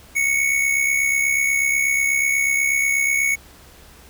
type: tone with amplitude modulation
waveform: square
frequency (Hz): 2217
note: C#7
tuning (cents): 0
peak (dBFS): -15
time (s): 0.15-3.36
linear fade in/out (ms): 20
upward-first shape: sine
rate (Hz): 68.2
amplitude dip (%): 55
effects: added 68 Hz sine -50 dBFS peak until 4.09 s + pink hiss -47 dBFS RMS until 4.09 s